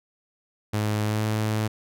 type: tone with pitch glide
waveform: sawtooth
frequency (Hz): 106.1 to 108.33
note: G#2 to A2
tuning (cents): +38 to -26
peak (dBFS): -19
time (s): 0.73-1.68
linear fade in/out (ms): 10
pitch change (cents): +36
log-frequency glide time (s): 1.03-1.24
effects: none